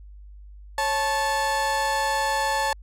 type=tone pair together; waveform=30% pulse; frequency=550.5 / 873 Hz; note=C#5 / A5; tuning=-12 / -14 cents; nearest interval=minor sixth; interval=798 cents; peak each=-26 / -20 dBFS; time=0.78-2.73 s; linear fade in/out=2 ms; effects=added 50 Hz sine -41 dBFS peak until 2.82 s + low-pass 11000 Hz 12 dB/octave